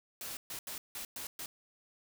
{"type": "noise bursts at uneven times", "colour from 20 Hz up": "white", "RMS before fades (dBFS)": -42, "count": 6, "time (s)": [[0.21, 0.37], [0.5, 0.59], [0.67, 0.78], [0.95, 1.05], [1.16, 1.27], [1.39, 1.46]], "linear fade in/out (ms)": 2, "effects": []}